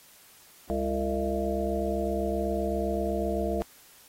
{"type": "harmonic tone with a mistuned harmonic", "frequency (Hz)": 67.8, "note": "C#2", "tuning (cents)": -38, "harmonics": [1, 3, 5, 7, 9, 10], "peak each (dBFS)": [-33, -33, -33, -33, -33, -33], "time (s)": [0.7, 3.62], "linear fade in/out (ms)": 0, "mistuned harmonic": 7, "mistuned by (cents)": -87, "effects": ["white hiss -55 dBFS RMS until 4.08 s", "AAC 48 kbps"]}